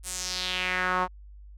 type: tone with band-pass filter sweep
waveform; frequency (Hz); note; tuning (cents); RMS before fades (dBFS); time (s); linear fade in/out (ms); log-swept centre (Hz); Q
sawtooth; 183; F#3; -19; -29; 0.03-1.08; 50; 9500 to 950; 2.8
effects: added 50 Hz sine -44 dBFS peak until 1.57 s